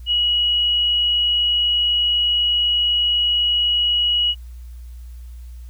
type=tone; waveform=sine; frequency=2912 Hz; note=F#7; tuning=28 cents flat; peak=-15 dBFS; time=0.06-4.35 s; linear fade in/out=50 ms; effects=added 60 Hz sine -33 dBFS peak until 5.69 s + white hiss -57 dBFS RMS until 5.69 s